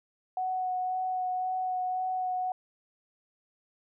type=tone with vibrato; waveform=sine; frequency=740 Hz; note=F#5; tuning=in tune; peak=-28 dBFS; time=0.37-2.52 s; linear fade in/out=2 ms; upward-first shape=sine; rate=1.9 Hz; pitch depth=12 cents each way; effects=none